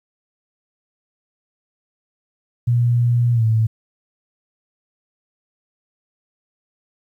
sine tone with pitch glide, 120 to 111.32 Hz, B2 to A2, -49 to +21 cents, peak -13 dBFS, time 2.67-3.67 s, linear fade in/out 10 ms, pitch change -130 cents, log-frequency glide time 3.33-3.44 s, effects 9-bit

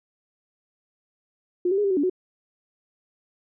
sine tone with pitch steps, 356.5 / 388.4 / 414.3 / 395.2 / 373.3 / 287.4 / 368.7 Hz, F4 / G4 / G#4 / G4 / F#4 / D4 / F#4, +36 / -16 / -4 / +14 / +15 / -37 / -6 cents, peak -19 dBFS, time 1.65-2.098 s, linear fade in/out 5 ms, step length 64 ms, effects none

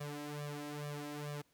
sawtooth tone with flanger, 146.83 Hz, D3, in tune, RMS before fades -43 dBFS, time 0-1.42 s, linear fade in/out 10 ms, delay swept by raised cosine 1.7 to 3.1 ms, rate 2.3 Hz, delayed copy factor +0.9, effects pink hiss -73 dBFS RMS until 1.53 s + high-pass 80 Hz 12 dB/octave

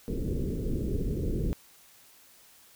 pink low-pass noise, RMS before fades -30 dBFS, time 0.08-1.53 s, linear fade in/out 0 ms, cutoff 460 Hz, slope 48 dB/octave, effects white hiss -57 dBFS RMS until 2.75 s

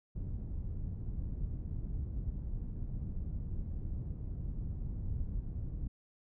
pink low-pass noise, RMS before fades -38 dBFS, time 0.15-5.88 s, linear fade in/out 10 ms, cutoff 130 Hz, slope 12 dB/octave, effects none

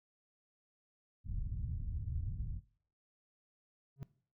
white low-pass noise, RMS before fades -39 dBFS, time 1.24-2.61 s, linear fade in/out 50 ms, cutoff 110 Hz, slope 24 dB/octave
triangle tone with exponential growth, 137.2 Hz, C#3, 17 cents flat, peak -34 dBFS, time 3.96-4.03 s, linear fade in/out 0 ms, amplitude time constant 15 ms
effects noise-tail reverb RT60 0.5 s tail -19 dB re dry

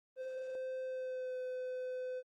triangle tone with pitch glide, 518 to 507.9 Hz, C5 to B4, -17 to +48 cents, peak -36 dBFS, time 0.16-2.23 s, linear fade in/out 50 ms, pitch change -35 cents, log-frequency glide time 0.83-1.38 s, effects Opus 24 kbps

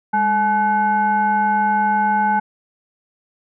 sine tone with frequency modulation, 854 Hz, G#5, 48 cents sharp, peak -14 dBFS, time 0.13-2.4 s, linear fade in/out 10 ms, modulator 650 Hz, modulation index 0.7, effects none

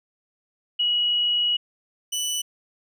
sine / 20% pulse tone pair in turn, 2913 / 2974 Hz, F#7 / F#7, -28 / +8 cents, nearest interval unison, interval 36 cents, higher second, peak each -19 dBFS, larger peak neither, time 0.79-1.57 / 2.12-2.42 s, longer first, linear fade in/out 10 ms, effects none

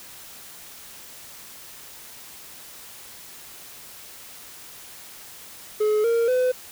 triangle tone with pitch steps, 425.5 / 464 / 506 Hz, G#4 / A#4 / B4, +42 / -8 / +42 cents, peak -16 dBFS, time 5.8-6.52 s, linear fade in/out 10 ms, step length 240 ms, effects white hiss -43 dBFS RMS until 6.71 s

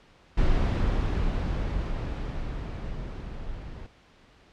brown noise with level ramp, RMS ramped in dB -22 to -39 dBFS, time 0.37-3.87 s, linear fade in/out 10 ms, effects pink hiss -57 dBFS RMS until 4.52 s + low-pass 4000 Hz 12 dB/octave

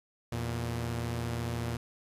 sawtooth tone pair together, 83.3 / 117.8 Hz, E2 / A#2, +19 / +19 cents, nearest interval tritone, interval 600 cents, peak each -34 / -29 dBFS, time 0.32-1.77 s, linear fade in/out 5 ms, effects resampled to 32000 Hz + 10-bit

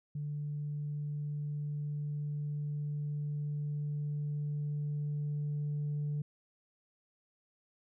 sine tone with level ramp, 147.2 Hz, D3, 4 cents sharp, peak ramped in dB -34 to -30 dBFS, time 0.15-6.22 s, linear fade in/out 5 ms, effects tanh soft clip ceiling -30 dBFS

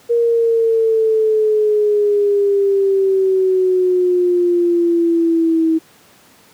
sine exponential sweep, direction down, 471.8 to 321 Hz, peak -11 dBFS, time 0.09-5.79 s, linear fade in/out 20 ms, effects pink hiss -48 dBFS RMS until 6.53 s + high-pass 150 Hz 12 dB/octave

